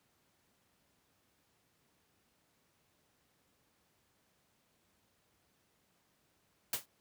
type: noise with exponential decay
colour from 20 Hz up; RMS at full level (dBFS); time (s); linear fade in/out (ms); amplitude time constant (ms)
white; -29; 6.73-6.86; 5; 27
effects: pink hiss -74 dBFS RMS until 7 s + high-pass 80 Hz 12 dB/octave